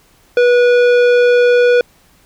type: tone with tanh clipping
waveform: sine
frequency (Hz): 487.4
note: B4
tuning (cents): -23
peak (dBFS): -9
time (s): 0.37-1.81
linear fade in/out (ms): 2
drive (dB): 14
effects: pink hiss -51 dBFS RMS until 2.25 s